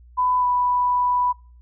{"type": "tone with pitch glide", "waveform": "sine", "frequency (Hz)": [1000, 987.4], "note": ["B5", "B5"], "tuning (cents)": [21, -1], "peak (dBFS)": -17, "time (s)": [0.17, 1.33], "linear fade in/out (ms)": 20, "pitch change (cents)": -22, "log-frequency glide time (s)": [0.39, 0.45], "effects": ["noise-tail reverb RT60 0.4 s tail -25 dB re dry", "added 60 Hz sine -45 dBFS peak until 1.61 s"]}